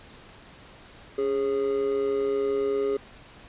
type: tone with amplitude modulation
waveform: triangle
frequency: 411.8 Hz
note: G#4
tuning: 15 cents flat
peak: -18 dBFS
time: 1.18-2.97 s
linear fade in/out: 5 ms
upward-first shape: sine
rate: 130 Hz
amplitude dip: 65%
effects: pink hiss -49 dBFS RMS until 3.48 s + resampled to 8000 Hz